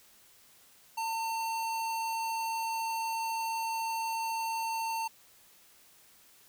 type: tone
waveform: square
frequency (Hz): 903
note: A5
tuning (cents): +45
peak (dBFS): -32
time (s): 0.97-5.08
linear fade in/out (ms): 10
effects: white hiss -60 dBFS RMS until 6.48 s